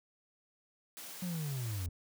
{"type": "high-pass noise", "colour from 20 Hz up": "white", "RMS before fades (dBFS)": -47, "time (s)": [0.97, 1.86], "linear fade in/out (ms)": 0, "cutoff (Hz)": 150, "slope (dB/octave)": 24}
{"type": "linear sweep", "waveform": "triangle", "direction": "down", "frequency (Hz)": [185, 81], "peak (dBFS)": -33, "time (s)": [1.22, 1.89], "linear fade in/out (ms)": 5}
{"effects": []}